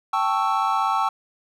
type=chord; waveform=triangle; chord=A dominant seventh; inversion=third; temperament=equal; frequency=784 / 880 / 1108.7 / 1318.5 Hz; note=G5 / A5 / C#6 / E6; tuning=0 / 0 / 0 / 0 cents; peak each=-23 dBFS; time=0.13-1.09 s; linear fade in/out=5 ms; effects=none